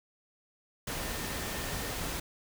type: tone in noise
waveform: sine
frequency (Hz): 1816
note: A#6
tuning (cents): -46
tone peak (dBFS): -47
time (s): 0.99-1.9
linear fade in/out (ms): 5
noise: pink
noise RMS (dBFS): -36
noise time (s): 0.87-2.2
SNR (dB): -14
effects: none